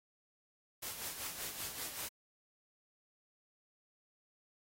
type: noise with tremolo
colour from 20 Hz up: white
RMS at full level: -41 dBFS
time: 0.82-2.09 s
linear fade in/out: 10 ms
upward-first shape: sine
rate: 5.2 Hz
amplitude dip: 55%
effects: AAC 48 kbps